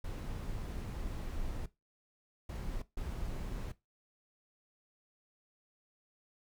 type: noise bursts at uneven times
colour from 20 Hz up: brown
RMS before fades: -39 dBFS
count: 3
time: 0.04-1.66 / 2.49-2.82 / 2.97-3.72 s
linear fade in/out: 5 ms
effects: noise-tail reverb RT60 0.2 s tail -17 dB re dry